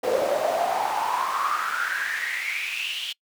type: noise with high-pass filter sweep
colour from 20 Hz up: brown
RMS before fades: -26 dBFS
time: 0.03-3.13 s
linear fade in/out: 10 ms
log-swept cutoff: 490 to 3200 Hz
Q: 8.7
effects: noise-tail reverb RT60 0.1 s tail -25 dB re dry